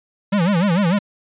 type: tone with vibrato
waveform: square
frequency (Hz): 185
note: F#3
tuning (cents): 0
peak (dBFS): -15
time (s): 0.32-0.99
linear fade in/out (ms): 10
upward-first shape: sine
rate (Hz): 6.7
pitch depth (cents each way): 210
effects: resampled to 8000 Hz